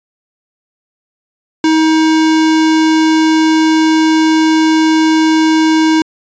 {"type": "tone", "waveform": "square", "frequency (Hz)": 317.1, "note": "D#4", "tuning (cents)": 33, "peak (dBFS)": -8, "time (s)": [1.64, 6.02], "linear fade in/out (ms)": 2, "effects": ["resampled to 16000 Hz"]}